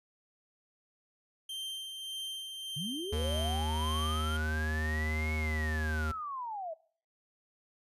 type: tone with tremolo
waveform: 45% pulse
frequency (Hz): 3143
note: G7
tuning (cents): +4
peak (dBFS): -36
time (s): 1.49-4.37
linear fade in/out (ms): 5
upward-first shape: sine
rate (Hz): 1.7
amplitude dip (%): 40
type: linear two-way sweep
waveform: sine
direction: up then down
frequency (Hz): 130.81 to 2217 to 620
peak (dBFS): -36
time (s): 2.76-6.74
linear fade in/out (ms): 10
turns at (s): 5.35
type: tone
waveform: square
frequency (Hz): 77.7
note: D#2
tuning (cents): -2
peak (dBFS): -32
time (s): 3.12-6.12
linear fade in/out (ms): 10
effects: noise-tail reverb RT60 0.5 s tail -22 dB re dry + resampled to 32000 Hz